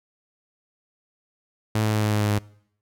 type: tone with pitch steps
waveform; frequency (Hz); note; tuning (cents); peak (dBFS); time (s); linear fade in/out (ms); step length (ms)
sawtooth; 108.6 / 107.79 / 106.98 / 106.18 / 105.39 / 104.6 / 103.82; A2 / A2 / A2 / G#2 / G#2 / G#2 / G#2; -22 / -35 / -48 / +39 / +26 / +13 / 0; -16; 1.75-2.387; 5; 91
effects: noise-tail reverb RT60 0.7 s tail -24 dB re dry